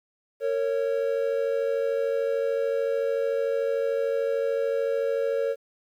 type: tone pair together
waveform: triangle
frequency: 458.5 / 552 Hz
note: A#4 / C#5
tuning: -29 / -7 cents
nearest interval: minor third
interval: 322 cents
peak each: -24 dBFS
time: 0.4-5.56 s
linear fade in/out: 50 ms
effects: 10-bit